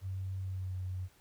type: tone with pitch glide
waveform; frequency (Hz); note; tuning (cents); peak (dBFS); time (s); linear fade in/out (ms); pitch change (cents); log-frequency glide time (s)
sine; 94.9 to 92.41; F#2 to F#2; +44 to -2; -35; 0.01-1.09; 50; -46; 0.4-0.77
effects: pink hiss -65 dBFS RMS until 1.2 s